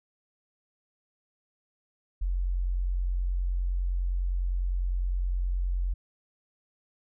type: tone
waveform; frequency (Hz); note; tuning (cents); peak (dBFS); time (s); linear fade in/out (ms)
sine; 44.89; F1; +48; -25; 2.21-5.94; 10
effects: none